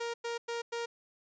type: tone bursts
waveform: sawtooth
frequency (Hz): 468.4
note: A#4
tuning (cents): +8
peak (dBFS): -30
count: 4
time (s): 0-0.86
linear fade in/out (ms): 10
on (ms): 140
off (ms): 100
effects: resampled to 16000 Hz